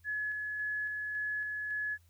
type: tone with tremolo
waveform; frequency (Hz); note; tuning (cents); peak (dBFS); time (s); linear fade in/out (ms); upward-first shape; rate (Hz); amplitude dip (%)
sine; 1700; G#6; +40; -32; 0.04-1.98; 50; square; 1.8; 25
effects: added 85 Hz sine -61 dBFS peak until 2.09 s + white hiss -72 dBFS RMS until 2.09 s